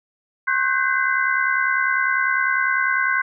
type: tone cluster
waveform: sine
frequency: 1073 / 1507 / 1577 / 2042 Hz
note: C6 / F#6 / G6 / C7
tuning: +43 / +31 / +10 / -43 cents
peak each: -24 / -21 / -23 / -24 dBFS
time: 0.47-3.22 s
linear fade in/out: 10 ms
effects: none